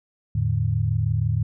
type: tone cluster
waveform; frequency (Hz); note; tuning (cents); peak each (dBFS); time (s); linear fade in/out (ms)
sine; 83.1 / 109.4 / 148.5; E2 / A2 / D3; +15 / -9 / +20; -27 / -21 / -26; 0.35-1.43; 5
effects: none